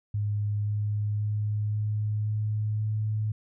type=tone with pitch steps; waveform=sine; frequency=103.83 / 104.55 / 105.28 / 106.01 / 106.75 / 107.49 Hz; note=G#2 / G#2 / G#2 / G#2 / G#2 / A2; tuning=0 / +12 / +24 / +36 / +48 / -40 cents; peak=-25 dBFS; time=0.14-3.32 s; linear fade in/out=5 ms; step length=530 ms; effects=none